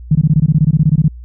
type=tone bursts; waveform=sine; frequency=153.3 Hz; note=D#3; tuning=25 cents flat; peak=-6 dBFS; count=16; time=0.11-1.082 s; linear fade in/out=5 ms; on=42 ms; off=20 ms; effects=added 60 Hz sine -29 dBFS peak until 1.24 s